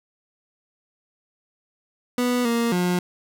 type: tone with pitch steps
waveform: 30% pulse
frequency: 246.2 / 233.6 / 178.7 Hz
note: B3 / A#3 / F3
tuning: -5 / +4 / +40 cents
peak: -17 dBFS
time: 2.18-2.99 s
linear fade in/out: 2 ms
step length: 270 ms
effects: none